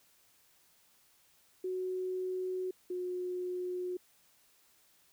sine tone pair in turn, 370 / 361.8 Hz, F#4 / F#4, 0 / -39 cents, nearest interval unison, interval 39 cents, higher first, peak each -33 / -34 dBFS, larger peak first, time 1.64-2.71 / 2.9-3.97 s, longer neither, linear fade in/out 5 ms, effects white hiss -67 dBFS RMS until 5.12 s

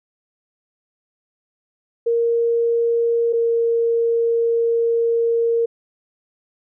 sine tone pair in turn, 466.2 / 463.5 Hz, A#4 / A#4, 0 / -10 cents, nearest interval unison, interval 10 cents, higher first, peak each -15 dBFS, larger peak neither, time 2.06-3.33 / 3.33-5.66 s, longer second, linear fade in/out 10 ms, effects none

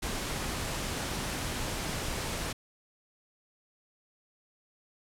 pink noise, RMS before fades -34 dBFS, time 0.02-2.53 s, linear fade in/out 10 ms, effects low-pass 11000 Hz 12 dB/octave

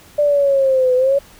sine linear two-way sweep, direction down then up, 592 to 501 to 565 Hz, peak -11 dBFS, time 0.18-1.19 s, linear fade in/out 10 ms, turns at 0.95 s, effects pink hiss -45 dBFS RMS until 1.39 s

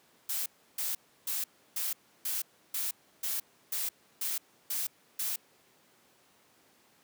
blue noise bursts, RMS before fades -33 dBFS, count 11, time 0.29-5.36 s, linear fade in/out 5 ms, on 170 ms, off 320 ms, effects pink hiss -64 dBFS RMS until 7.03 s + high-pass 200 Hz 12 dB/octave

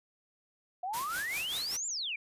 sine exponential two-way sweep, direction up then down, 698.5 to 7459 to 2275 Hz, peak -33 dBFS, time 0.83-2.16 s, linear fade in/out 5 ms, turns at 1.87 s
white noise with tremolo, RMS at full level -38 dBFS, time 0.93-1.77 s, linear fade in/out 10 ms, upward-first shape sine, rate 5.1 Hz, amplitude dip 65%
effects resampled to 32000 Hz

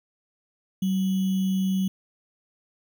sine tone with sample-and-hold, 189.8 Hz, F#3, 44 cents sharp, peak -21 dBFS, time 0.82-1.88 s, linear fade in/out 5 ms, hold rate 3150 Hz, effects none

